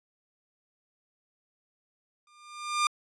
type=tone with exponential growth; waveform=sawtooth; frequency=1200 Hz; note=D6; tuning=37 cents sharp; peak=-17 dBFS; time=2.27-2.87 s; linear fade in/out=2 ms; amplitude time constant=130 ms; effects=resampled to 22050 Hz